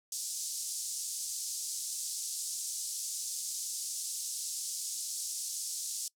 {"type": "band-pass noise", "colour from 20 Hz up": "white", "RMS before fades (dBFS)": -38, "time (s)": [0.12, 6.08], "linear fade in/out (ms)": 2, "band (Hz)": [5100, 9300], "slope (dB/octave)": 24, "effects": ["noise-tail reverb RT60 0.1 s tail -23 dB re dry"]}